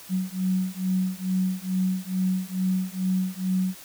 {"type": "beating tone pair", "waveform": "sine", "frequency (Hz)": [185, 187.3], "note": ["F#3", "F#3"], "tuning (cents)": [0, 21], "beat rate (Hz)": 2.3, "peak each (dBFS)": -26, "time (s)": [0.09, 3.75], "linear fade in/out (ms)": 50, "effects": ["white hiss -45 dBFS RMS until 3.84 s"]}